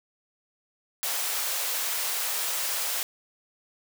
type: high-pass noise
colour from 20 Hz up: white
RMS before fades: -29 dBFS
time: 1.03-3.03 s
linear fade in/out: 0 ms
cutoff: 480 Hz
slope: 24 dB/octave
effects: none